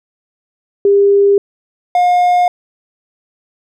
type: tone pair in turn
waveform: sine / triangle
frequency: 400.9 / 714.3 Hz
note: G4 / F5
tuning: +39 / +39 cents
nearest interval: minor seventh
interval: 1000 cents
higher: second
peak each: -6 dBFS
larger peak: neither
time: 0.85-1.38 / 1.95-2.48 s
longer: neither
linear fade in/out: 2 ms
effects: none